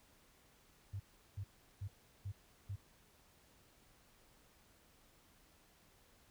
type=tone bursts; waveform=sine; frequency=99 Hz; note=G2; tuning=18 cents sharp; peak=-40 dBFS; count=5; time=0.93-2.76 s; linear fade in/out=10 ms; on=70 ms; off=370 ms; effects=pink hiss -68 dBFS RMS until 6.3 s